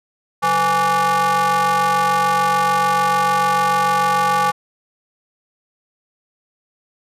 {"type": "ring-modulated tone", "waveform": "square", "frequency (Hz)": 161.6, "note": "E3", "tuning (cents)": -34, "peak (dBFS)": -12, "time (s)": [0.42, 4.52], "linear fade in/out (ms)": 20, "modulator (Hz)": 993, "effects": ["resampled to 32000 Hz"]}